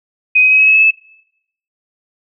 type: tone with pitch steps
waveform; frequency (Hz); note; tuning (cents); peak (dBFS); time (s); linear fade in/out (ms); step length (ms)
sine; 2507 / 2524 / 2542 / 2560 / 2577 / 2595 / 2613; D#7 / D#7 / D#7 / D#7 / E7 / E7 / E7; +12 / +24 / +36 / +49 / -40 / -28 / -16; -6; 0.35-0.91; 10; 80
effects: noise-tail reverb RT60 0.8 s tail -23 dB re dry